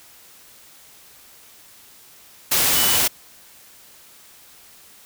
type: tone in noise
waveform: sine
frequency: 2970 Hz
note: F#7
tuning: 6 cents sharp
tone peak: -25 dBFS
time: 2.75-2.97 s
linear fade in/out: 10 ms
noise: white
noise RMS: -18 dBFS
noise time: 2.51-3.08 s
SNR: -10 dB
effects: white hiss -48 dBFS RMS until 5.05 s